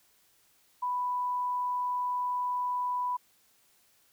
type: tone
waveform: sine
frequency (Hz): 990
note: B5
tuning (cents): +4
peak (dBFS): -28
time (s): 0.82-3.17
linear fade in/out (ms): 10
effects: white hiss -66 dBFS RMS until 4.12 s